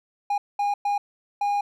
triangle tone bursts at uneven times, 815 Hz, G#5, 33 cents flat, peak -19 dBFS, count 4, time 0.3-0.38 / 0.59-0.74 / 0.85-0.98 / 1.41-1.61 s, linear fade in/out 5 ms, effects none

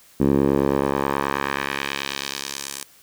10% pulse tone with band-pass filter sweep, 69.3 Hz, C#2, in tune, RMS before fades -23 dBFS, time 0.2-2.84 s, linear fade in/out 5 ms, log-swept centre 270 to 9200 Hz, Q 1.1, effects white hiss -52 dBFS RMS until 3.02 s

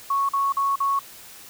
sine tone bursts, 1107 Hz, C#6, 3 cents flat, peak -19 dBFS, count 4, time 0.1-0.992 s, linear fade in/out 5 ms, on 190 ms, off 44 ms, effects white hiss -44 dBFS RMS until 1.49 s

